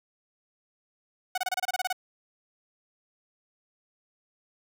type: tone bursts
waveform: sawtooth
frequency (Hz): 740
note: F#5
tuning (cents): 0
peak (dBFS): -22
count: 11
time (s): 1.35-1.928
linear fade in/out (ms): 5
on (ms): 28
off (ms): 27
effects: none